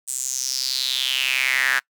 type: tone with high-pass filter sweep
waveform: square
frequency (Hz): 65.4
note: C2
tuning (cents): 0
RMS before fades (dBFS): -23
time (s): 0.07-1.8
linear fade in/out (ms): 20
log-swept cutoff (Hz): 8300 to 1600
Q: 5.5
effects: noise-tail reverb RT60 0.1 s tail -24 dB re dry